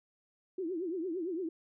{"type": "tone with vibrato", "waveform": "sine", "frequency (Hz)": 349.2, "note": "F4", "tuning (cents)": 0, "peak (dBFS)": -33, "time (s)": [0.58, 1.49], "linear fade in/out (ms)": 5, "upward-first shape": "triangle", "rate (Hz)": 8.8, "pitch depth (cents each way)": 210, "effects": []}